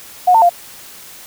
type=tone with pitch steps; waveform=sine; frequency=726 / 899 / 697 Hz; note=F#5 / A5 / F5; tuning=-33 / +37 / -4 cents; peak=-6 dBFS; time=0.27-0.495 s; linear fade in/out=10 ms; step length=75 ms; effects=white hiss -37 dBFS RMS until 1.26 s